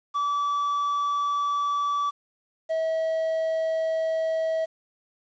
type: tone pair in turn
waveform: triangle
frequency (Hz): 1153 / 644.9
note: D6 / E5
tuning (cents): -32 / -38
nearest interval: minor seventh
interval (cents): 1006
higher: first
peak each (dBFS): -21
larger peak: neither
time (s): 0.14-2.11 / 2.69-4.66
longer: neither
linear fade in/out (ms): 20
effects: resampled to 16000 Hz + 9-bit